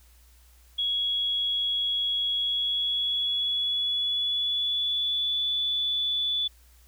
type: tone with pitch glide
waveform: sine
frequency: 3335 to 3465 Hz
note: G#7 to A7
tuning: +7 to -27 cents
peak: -24 dBFS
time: 0.78-6.48 s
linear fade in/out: 10 ms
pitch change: +66 cents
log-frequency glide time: 2.35-5.48 s
effects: added 60 Hz sine -54 dBFS peak until 6.87 s + white hiss -61 dBFS RMS until 6.87 s